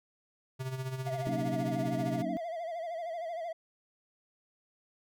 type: tone with tremolo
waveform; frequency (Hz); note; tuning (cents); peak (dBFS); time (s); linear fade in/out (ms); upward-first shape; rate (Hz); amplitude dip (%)
square; 130.81; C3; 0; -33; 0.59-2.23; 20; sine; 15; 60
type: tone with vibrato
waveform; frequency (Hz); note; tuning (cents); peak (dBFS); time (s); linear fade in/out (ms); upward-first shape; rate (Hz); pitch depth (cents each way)
triangle; 671; E5; +31; -33; 1.06-3.53; 10; sine; 13; 84
type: chord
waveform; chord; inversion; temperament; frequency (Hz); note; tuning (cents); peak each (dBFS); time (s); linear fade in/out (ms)
sine; D# minor seventh; first; equal; 185 / 233.1 / 277.2 / 311.1; F#3 / A#3 / C#4 / D#4; 0 / 0 / 0 / 0; -38; 1.27-2.37; 0
effects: none